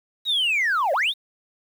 sine linear two-way sweep, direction down then up, 3882 to 519 to 3882 Hz, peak -17 dBFS, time 0.25-1.14 s, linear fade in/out 50 ms, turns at 0.93 s, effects tanh soft clip ceiling -17 dBFS + 8-bit

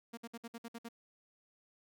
sawtooth tone bursts, 232.6 Hz, A#3, 4 cents flat, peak -39 dBFS, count 8, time 0.13-0.888 s, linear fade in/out 10 ms, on 44 ms, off 58 ms, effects none

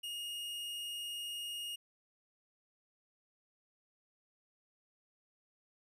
45% pulse tone, 2858 Hz, F7, 39 cents sharp, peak -39 dBFS, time 0.03-1.76 s, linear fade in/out 10 ms, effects resampled to 32000 Hz

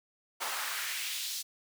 pink noise with high-pass filter sweep, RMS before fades -36 dBFS, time 0.4-1.43 s, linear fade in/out 20 ms, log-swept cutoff 820 to 4800 Hz, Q 1.5, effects none

